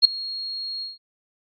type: tone with ADSR envelope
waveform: sine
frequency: 4282 Hz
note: C8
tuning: 39 cents sharp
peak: -6 dBFS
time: 0.02-0.98 s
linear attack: 30 ms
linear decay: 4 ms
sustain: -22 dB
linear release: 160 ms
effects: AAC 48 kbps